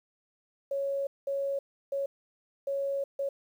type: tone bursts at uneven times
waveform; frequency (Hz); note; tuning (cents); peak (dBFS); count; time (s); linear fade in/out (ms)
sine; 554.4; C#5; 0; -28; 5; 0.71-1.07 / 1.27-1.59 / 1.92-2.06 / 2.67-3.04 / 3.19-3.29; 5
effects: 10-bit